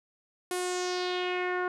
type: tone with low-pass filter sweep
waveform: sawtooth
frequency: 361.6 Hz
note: F#4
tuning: 40 cents flat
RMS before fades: -31 dBFS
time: 0.51-1.68 s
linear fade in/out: 2 ms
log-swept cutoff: 11000 to 1400 Hz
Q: 2.8
effects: none

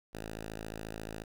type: tone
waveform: 5% pulse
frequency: 54.2 Hz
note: A1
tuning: 25 cents flat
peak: -29 dBFS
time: 0.13-1.24 s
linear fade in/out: 10 ms
effects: none

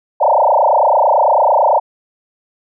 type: tone with frequency modulation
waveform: sine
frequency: 753 Hz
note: F#5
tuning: 30 cents sharp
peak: -8 dBFS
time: 0.2-1.8 s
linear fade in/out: 20 ms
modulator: 29 Hz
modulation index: 6.8
effects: none

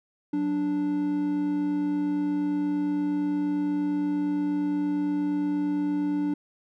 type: tone pair together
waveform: triangle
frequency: 184.8 / 293.4 Hz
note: F#3 / D4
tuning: -2 / -2 cents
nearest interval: minor sixth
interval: 800 cents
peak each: -32 / -22 dBFS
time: 0.33-6.34 s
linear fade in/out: 5 ms
effects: none

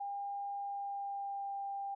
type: tone with pitch glide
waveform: sine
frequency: 803 to 794.7 Hz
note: G5 to G5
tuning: +41 to +23 cents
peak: -37 dBFS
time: 0-1.95 s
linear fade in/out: 10 ms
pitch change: -18 cents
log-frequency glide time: 0.56-1.57 s
effects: none

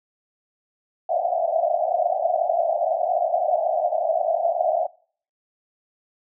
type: band-pass noise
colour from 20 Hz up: pink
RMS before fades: -22 dBFS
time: 1.09-4.87 s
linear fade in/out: 10 ms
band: 620 to 730 Hz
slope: 96 dB/octave
effects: noise-tail reverb RT60 0.5 s tail -23 dB re dry

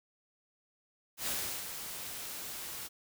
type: noise with ADSR envelope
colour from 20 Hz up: white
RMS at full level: -34 dBFS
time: 1.17-2.89 s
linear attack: 100 ms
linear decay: 380 ms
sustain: -8 dB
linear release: 35 ms
effects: none

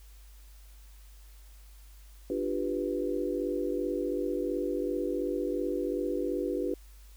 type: chord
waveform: sine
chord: G dominant seventh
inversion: second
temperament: equal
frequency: 293.7 / 349.2 / 392 / 493.9 Hz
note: D4 / F4 / G4 / B4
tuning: 0 / 0 / 0 / 0 cents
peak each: -34 dBFS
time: 2.3-6.74 s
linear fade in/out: 2 ms
effects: added 50 Hz sine -49 dBFS peak until 7.16 s + white hiss -61 dBFS RMS until 7.16 s

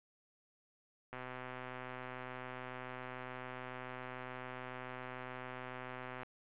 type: click train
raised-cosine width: 0.5 ms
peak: -30 dBFS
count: 649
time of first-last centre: 1.13-6.232 s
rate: 127 Hz
effects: resampled to 8000 Hz + 11-bit

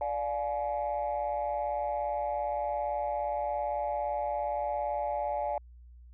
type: chord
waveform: sine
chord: D diminished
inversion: none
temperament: just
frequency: 587.3 / 704.8 / 845.8 Hz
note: D5 / F5 / Ab5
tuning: 0 / +16 / +31 cents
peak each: -32 / -34 / -32 dBFS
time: 0.01-5.58 s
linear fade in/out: 2 ms
effects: tanh soft clip ceiling -23 dBFS + added 60 Hz sine -49 dBFS peak until 6.13 s

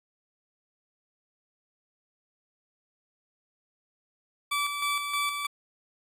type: tone with tremolo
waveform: 20% pulse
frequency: 1156 Hz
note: D6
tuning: 28 cents flat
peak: -21 dBFS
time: 4.51-5.47 s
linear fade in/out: 10 ms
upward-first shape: square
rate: 3.2 Hz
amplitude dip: 45%
effects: resampled to 32000 Hz

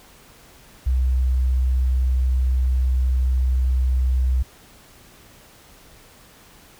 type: tone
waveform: sine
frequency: 63.8 Hz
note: C2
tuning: 43 cents flat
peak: -16 dBFS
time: 0.86-4.43 s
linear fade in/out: 10 ms
effects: pink hiss -49 dBFS RMS until 6.79 s

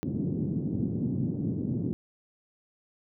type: band-pass noise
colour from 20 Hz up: pink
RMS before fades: -30 dBFS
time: 0.03-1.93 s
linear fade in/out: 0 ms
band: 120 to 300 Hz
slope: 24 dB/octave
effects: none

